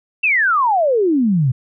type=exponential sweep; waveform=sine; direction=down; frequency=2738 to 119.6 Hz; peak=-12 dBFS; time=0.23-1.52 s; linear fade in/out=10 ms; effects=none